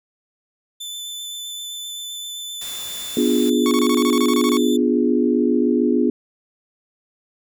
sawtooth tone with vibrato, 3520 Hz, A7, in tune, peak -26 dBFS, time 0.8-4.77 s, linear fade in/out 10 ms, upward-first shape sine, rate 7.7 Hz, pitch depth 11 cents each way
white noise, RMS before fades -35 dBFS, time 2.61-3.5 s, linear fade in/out 5 ms
sine chord, B diminished seventh, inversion none, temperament equal, 246.9 / 293.7 / 349.2 / 415.3 Hz, B3 / D4 / F4 / Ab4, 0 / 0 / 0 / 0 cents, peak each -18 / -21 / -21 / -22 dBFS, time 3.17-6.1 s, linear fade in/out 2 ms
sawtooth tone bursts, 1108.7 Hz, C#6, in tune, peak -19 dBFS, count 12, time 3.66-4.57 s, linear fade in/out 0 ms, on 52 ms, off 26 ms
effects none

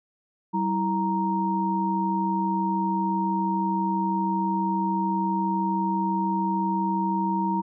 sine tone cluster, 192.7 / 325.3 / 933 Hz, G3 / E4 / A#5, -29 / -23 / +1 cents, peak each -26 / -30 / -25 dBFS, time 0.53-7.62 s, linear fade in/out 20 ms, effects none

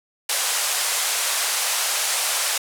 white band-pass noise, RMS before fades -23 dBFS, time 0.29-2.58 s, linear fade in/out 5 ms, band 560 to 11000 Hz, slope 24 dB/octave, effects none

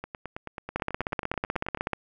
two click trains, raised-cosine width 0.5 ms, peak -20 / -12 dBFS, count 17 / 20, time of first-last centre 0.04-1.773 / 0.76-1.933 s, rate 9.23 / 16.2 Hz, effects none

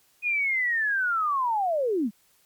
sine linear sweep, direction down, 2489 to 187.2 Hz, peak -22 dBFS, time 0.22-2.11 s, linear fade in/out 50 ms, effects white hiss -63 dBFS RMS until 2.45 s + MP3 96 kbps

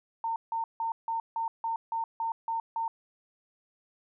sine tone bursts, 910 Hz, A#5, 42 cents flat, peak -28 dBFS, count 10, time 0.24-2.88 s, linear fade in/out 2 ms, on 120 ms, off 160 ms, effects none

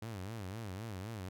sawtooth tone with vibrato, 102.8 Hz, G#2, 17 cents flat, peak -37 dBFS, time 0.02-1.29 s, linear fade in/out 5 ms, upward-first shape sine, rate 3.9 Hz, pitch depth 210 cents each way, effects none

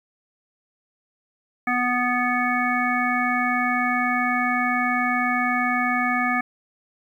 harmonic tone, 246.9 Hz, B3, in tune, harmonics 1 / 3 / 5 / 7 / 9, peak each -26 / -26 / -26 / -26 / -26 dBFS, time 1.67-6.41 s, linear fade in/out 5 ms, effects 9-bit

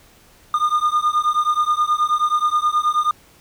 triangle beating tone pair, 1212 / 1221.4 Hz, D#6 / D#6, -46 / -32 cents, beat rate 9.4 Hz, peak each -17 dBFS, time 0.54-3.11 s, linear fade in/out 2 ms, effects pink hiss -51 dBFS RMS until 3.4 s

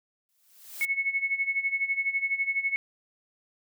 blue noise with exponential growth, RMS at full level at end -35 dBFS, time 0.29-0.85 s, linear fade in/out 0 ms, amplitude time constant 120 ms
sine tone with tremolo, 2200 Hz, C#7, 14 cents flat, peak -22 dBFS, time 0.81-2.76 s, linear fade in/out 0 ms, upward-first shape sine, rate 12 Hz, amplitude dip 80%
effects none

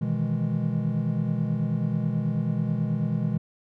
triangle chord, E major seventh, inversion second, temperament equal, 123.47 / 155.56 / 164.81 / 207.7 Hz, B2 / D#3 / E3 / G#3, 0 / 0 / 0 / 0 cents, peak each -27 dBFS, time 0.01-3.38 s, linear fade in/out 10 ms, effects none

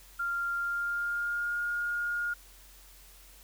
sine tone with pitch glide, 1392 to 1422.9 Hz, F6 to F6, -6 to +32 cents, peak -29 dBFS, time 0.19-2.34 s, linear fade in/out 10 ms, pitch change +38 cents, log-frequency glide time 0.54-1.6 s, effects added 45 Hz sine -55 dBFS peak until 3.43 s + white hiss -56 dBFS RMS until 3.43 s

